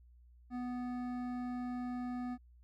sine tone with hard clipping, 247.2 Hz, B3, 2 cents sharp, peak -39 dBFS, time 0.5-2.38 s, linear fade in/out 50 ms, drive 12 dB, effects added 60 Hz sine -58 dBFS peak until 2.63 s

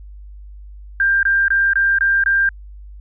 sine tone bursts, 1590 Hz, G6, 24 cents sharp, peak -12 dBFS, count 6, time 1-2.49 s, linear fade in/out 2 ms, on 230 ms, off 22 ms, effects added 50 Hz sine -34 dBFS peak until 3 s

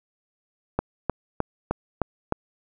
click train, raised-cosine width 1 ms, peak -8 dBFS, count 6, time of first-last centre 0.79-2.324 s, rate 3.26 Hz, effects none

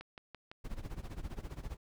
click train, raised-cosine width 0.3 ms, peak -31 dBFS, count 4, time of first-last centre 0.01-0.515 s, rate 5.94 Hz
brown noise with tremolo, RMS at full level -39 dBFS, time 0.64-1.77 s, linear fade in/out 10 ms, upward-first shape sine, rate 15 Hz, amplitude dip 85%
effects none

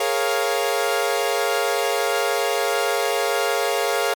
sawtooth chord, Bb minor seventh, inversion third, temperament equal with one note detuned, 415.3 / 466.2 / 551.5 / 698.5 Hz, Ab4 / Bb4 / Db5 / F5, 0 / 0 / -9 / 0 cents, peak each -21 dBFS, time 0-4.14 s, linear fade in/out 5 ms, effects MP3 96 kbps

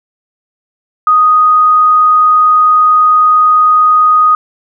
sine tone, 1244.5 Hz, D#6, in tune, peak -4 dBFS, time 1.07-4.35 s, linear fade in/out 2 ms, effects none

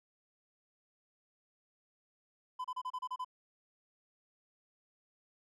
triangle tone bursts, 1010 Hz, B5, 39 cents sharp, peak -34 dBFS, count 8, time 2.59-3.247 s, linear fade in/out 10 ms, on 55 ms, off 31 ms, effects none

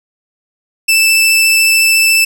sawtooth tone with vibrato, 2645 Hz, E7, 5 cents sharp, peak -4 dBFS, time 0.88-2.25 s, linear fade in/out 10 ms, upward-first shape triangle, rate 14 Hz, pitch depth 11 cents each way, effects none

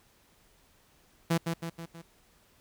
sawtooth tone with echo, 166.6 Hz, E3, 19 cents sharp, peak -20 dBFS, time 1.3-1.38 s, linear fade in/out 10 ms, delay 160 ms, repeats 4, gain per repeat -5 dB, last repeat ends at 2.02 s, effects pink hiss -64 dBFS RMS until 2.6 s

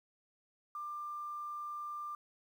sine tone, 1190 Hz, D6, 22 cents sharp, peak -39 dBFS, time 0.75-2.15 s, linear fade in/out 2 ms, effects 11-bit

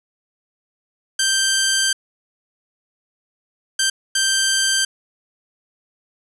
10% pulse tone bursts at uneven times, 1568 Hz, G6, in tune, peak -7 dBFS, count 3, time 1.19-1.93 / 3.79-3.9 / 4.15-4.85 s, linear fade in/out 5 ms, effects resampled to 24000 Hz + 7-bit

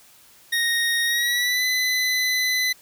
25% pulse tone with pitch glide, 1864.7 to 2010 Hz, A#6 to B6, 0 to +30 cents, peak -16 dBFS, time 0.52-2.73 s, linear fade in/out 10 ms, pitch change +130 cents, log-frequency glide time 1.05-1.65 s, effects white hiss -52 dBFS RMS until 2.81 s

